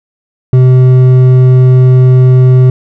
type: tone with hard clipping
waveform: triangle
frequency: 127.9 Hz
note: C3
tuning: 39 cents flat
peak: -3 dBFS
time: 0.53-2.7 s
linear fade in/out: 2 ms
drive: 10 dB
effects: none